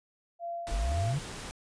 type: tone with tremolo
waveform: sine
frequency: 685 Hz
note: F5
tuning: 34 cents flat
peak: -33 dBFS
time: 0.39-1.16 s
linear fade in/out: 50 ms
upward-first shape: sine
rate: 2 Hz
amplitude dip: 55%
type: noise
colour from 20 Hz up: pink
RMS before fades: -41 dBFS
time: 0.67-1.51 s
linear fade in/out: 0 ms
type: exponential sweep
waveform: sine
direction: up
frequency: 41.2 to 154.3 Hz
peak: -27 dBFS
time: 0.71-1.19 s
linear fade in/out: 10 ms
effects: resampled to 22050 Hz